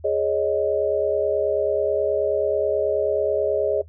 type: chord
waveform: sine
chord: Ab suspended fourth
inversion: none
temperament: just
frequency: 415.3 / 553.7 / 623 Hz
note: Ab4 / Db5 / Eb5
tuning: 0 / -2 / +2 cents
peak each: -23 dBFS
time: 0.04-3.82 s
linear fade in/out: 10 ms
effects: noise-tail reverb RT60 0.1 s tail -20 dB re dry + added 81 Hz sine -42 dBFS peak until 3.88 s